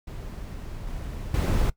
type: noise with level steps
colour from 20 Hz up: brown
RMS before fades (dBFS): -36 / -34 / -22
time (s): 0.07-1.7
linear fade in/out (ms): 5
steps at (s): 0.87 / 1.34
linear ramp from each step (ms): 2
effects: noise-tail reverb RT60 0.1 s tail -20 dB re dry